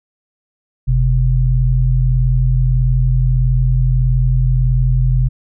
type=tone pair together; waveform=sine; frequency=46.3 / 127.9 Hz; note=F#1 / C3; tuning=+2 / -39 cents; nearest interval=octave + tritone; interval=1759 cents; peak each=-13 dBFS; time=0.87-5.29 s; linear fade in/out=20 ms; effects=none